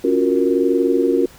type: chord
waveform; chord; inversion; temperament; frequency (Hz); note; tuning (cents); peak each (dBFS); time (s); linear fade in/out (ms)
sine; Gb major seventh; second; equal; 277.2 / 349.2 / 370 / 466.2; Db4 / F4 / Gb4 / Bb4; 0 / 0 / 0 / 0; -19; 0.04-1.26; 5
effects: pink hiss -45 dBFS RMS until 1.38 s